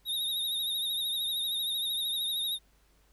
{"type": "tone with vibrato", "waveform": "square", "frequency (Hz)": 3729, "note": "A#7", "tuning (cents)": 0, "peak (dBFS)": -30, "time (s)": [0.05, 2.59], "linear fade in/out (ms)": 50, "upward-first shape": "triangle", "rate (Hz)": 13, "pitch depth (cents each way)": 67, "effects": ["added 50 Hz sine -64 dBFS peak until 3.12 s", "pink hiss -68 dBFS RMS until 3.12 s"]}